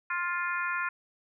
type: harmonic tone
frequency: 350.9 Hz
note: F4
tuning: 8 cents sharp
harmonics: 3 / 4 / 5 / 6 / 7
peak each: -34 / -32 / -35 / -41 / -38 dBFS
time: 0.1-0.89 s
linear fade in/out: 5 ms
effects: none